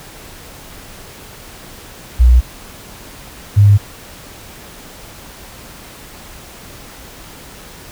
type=tone pair in turn; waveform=sine; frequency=61 / 101.97 Hz; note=B1 / G#2; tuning=-21 / -31 cents; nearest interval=major sixth; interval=890 cents; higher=second; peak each=-4 dBFS; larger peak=neither; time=2.19-2.41 / 3.56-3.78 s; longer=neither; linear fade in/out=20 ms; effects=pink hiss -36 dBFS RMS until 7.91 s